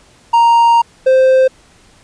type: tone pair in turn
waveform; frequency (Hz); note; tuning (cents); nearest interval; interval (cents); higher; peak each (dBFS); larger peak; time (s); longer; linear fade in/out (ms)
triangle; 932.3 / 522.1; A#5 / C5; 0 / -4; minor seventh; 1004; first; -4; neither; 0.33-0.82 / 1.06-1.48; first; 10
effects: pink hiss -47 dBFS RMS until 2.03 s + resampled to 22050 Hz